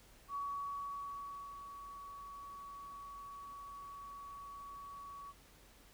sine tone with ADSR envelope, 1128 Hz, C#6, 30 cents sharp, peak -37 dBFS, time 0.28-5.33 s, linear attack 71 ms, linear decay 1200 ms, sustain -10 dB, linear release 32 ms, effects added 45 Hz sine -64 dBFS peak until 5.93 s + pink hiss -63 dBFS RMS until 5.93 s

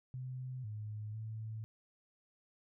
sine tone with pitch steps, 128.2 / 106.5 / 110.1 Hz, C3 / G#2 / A2, -35 / +44 / +2 cents, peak -40 dBFS, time 0.14-1.64 s, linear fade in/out 0 ms, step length 500 ms, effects none

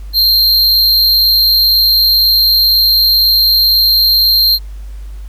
square tone with amplitude modulation, 4186 Hz, C8, in tune, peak -5 dBFS, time 0.13-4.59 s, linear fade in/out 50 ms, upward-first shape sine, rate 208 Hz, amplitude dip 55%, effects added 50 Hz sine -24 dBFS peak until 5.28 s + pink hiss -47 dBFS RMS until 5.28 s

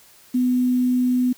sine tone with quantisation, 250.2 Hz, B3, 23 cents sharp, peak -16 dBFS, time 0.34-1.33 s, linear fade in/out 10 ms, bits 7, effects white hiss -51 dBFS RMS until 1.37 s

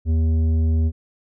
triangle tone with tanh clipping, 80.2 Hz, E2, 47 cents flat, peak -17 dBFS, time 0.05-0.92 s, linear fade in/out 50 ms, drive 13 dB, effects none

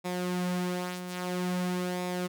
sawtooth tone with flanger, 180 Hz, F#3, 47 cents flat, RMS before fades -32 dBFS, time 0.04-2.28 s, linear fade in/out 20 ms, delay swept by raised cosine 0.66 to 5.56 ms, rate 0.5 Hz, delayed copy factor -0.5, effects none

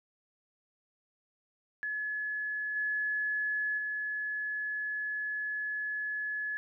sine tone with level steps, 1705 Hz, G#6, 45 cents sharp, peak -32 / -29 / -32 dBFS, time 1.83-6.57 s, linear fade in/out 0 ms, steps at 2.75 / 3.77 s, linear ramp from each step 20 ms, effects none

